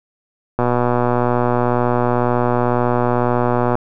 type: click train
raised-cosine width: 1 ms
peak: -3 dBFS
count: 387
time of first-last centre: 0.59-3.754 s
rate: 122 Hz
effects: none

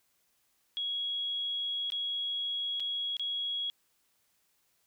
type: tone with dropouts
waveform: sine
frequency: 3322 Hz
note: G#7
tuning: in tune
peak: -31 dBFS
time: 0.77-3.7 s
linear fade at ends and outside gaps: 0 ms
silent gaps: 1.902-1.921 / 2.798-2.803 / 3.168-3.196 s
effects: white hiss -73 dBFS RMS until 4.86 s

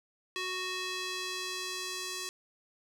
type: tone with band-pass filter sweep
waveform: square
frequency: 370 Hz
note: F#4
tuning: in tune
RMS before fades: -37 dBFS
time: 0.36-2.29 s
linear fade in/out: 0 ms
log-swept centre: 3200 to 6000 Hz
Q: 1
effects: none

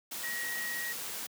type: tone in noise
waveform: sine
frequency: 1900 Hz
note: A#6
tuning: 33 cents sharp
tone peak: -35 dBFS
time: 0.23-0.93 s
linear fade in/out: 10 ms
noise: white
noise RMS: -39 dBFS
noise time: 0.11-1.27 s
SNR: +1 dB
effects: high-pass 150 Hz 12 dB/octave

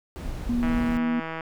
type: noise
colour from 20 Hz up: brown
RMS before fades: -31 dBFS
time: 0.16-0.97 s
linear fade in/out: 0 ms
type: tone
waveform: sine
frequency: 240 Hz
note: B3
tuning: 49 cents flat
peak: -22 dBFS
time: 0.49-1.2 s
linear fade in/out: 5 ms
type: click train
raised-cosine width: 0.5 ms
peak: -18 dBFS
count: 127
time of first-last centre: 0.63-1.408 s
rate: 162 Hz
effects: none

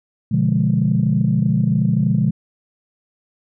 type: chord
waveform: sine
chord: B diminished seventh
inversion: none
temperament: equal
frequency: 123.47 / 146.83 / 174.61 / 207.7 Hz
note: B2 / D3 / F3 / Ab3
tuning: 0 / 0 / 0 / 0 cents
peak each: -19 dBFS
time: 0.31-2.31 s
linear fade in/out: 10 ms
effects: tanh soft clip ceiling -5 dBFS

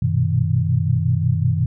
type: tone cluster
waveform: sine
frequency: 94.9 / 119.9 / 125.4 / 158.2 Hz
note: F#2 / A#2 / B2 / D#3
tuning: +44 / +49 / +27 / +29 cents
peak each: -21 dBFS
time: 0.02-1.66 s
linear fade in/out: 5 ms
effects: none

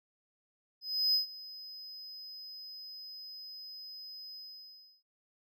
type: tone with ADSR envelope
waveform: triangle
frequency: 5040 Hz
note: D#8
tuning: 21 cents sharp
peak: -23 dBFS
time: 0.81-5.03 s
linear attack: 330 ms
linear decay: 120 ms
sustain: -20 dB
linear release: 670 ms
effects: none

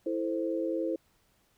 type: chord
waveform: sine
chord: A minor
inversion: second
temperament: equal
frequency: 329.6 / 440 / 523.3 Hz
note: E4 / A4 / C5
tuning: 0 / 0 / 0 cents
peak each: -31 / -36 / -33 dBFS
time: 0.06-0.96 s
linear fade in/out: 5 ms
effects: pink hiss -69 dBFS RMS until 1.57 s

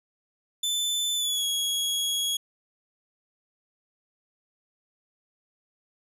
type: tone with pitch glide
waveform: sawtooth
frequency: 3520 to 3326 Hz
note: A7 to G#7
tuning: 0 to +2 cents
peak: -22 dBFS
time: 0.63-2.37 s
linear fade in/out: 5 ms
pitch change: -98 cents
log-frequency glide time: 1.16-1.45 s
effects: resampled to 32000 Hz

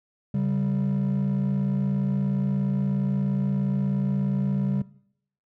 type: tone pair together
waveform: triangle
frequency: 138.59 / 195.54 Hz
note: C#3 / G3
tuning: 0 / -4 cents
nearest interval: tritone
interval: 596 cents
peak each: -22 dBFS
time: 0.34-4.82 s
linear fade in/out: 5 ms
effects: noise-tail reverb RT60 0.7 s tail -21 dB re dry + tanh soft clip ceiling -16 dBFS

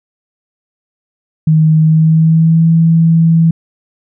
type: tone with pitch glide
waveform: sine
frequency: 157.2 to 164.25 Hz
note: D#3 to E3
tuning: +18 to -6 cents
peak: -5 dBFS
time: 1.47-3.51 s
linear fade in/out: 5 ms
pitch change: +76 cents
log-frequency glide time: 1.79-2.68 s
effects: none

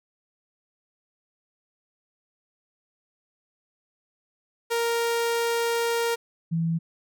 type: tone pair in turn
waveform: sawtooth / sine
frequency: 466.2 / 165.19 Hz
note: A#4 / E3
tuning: 0 / +4 cents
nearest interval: octave + tritone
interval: 1796 cents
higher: first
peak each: -19 / -22 dBFS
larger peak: first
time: 4.7-6.16 / 6.51-6.79 s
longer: first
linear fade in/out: 20 ms
effects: none

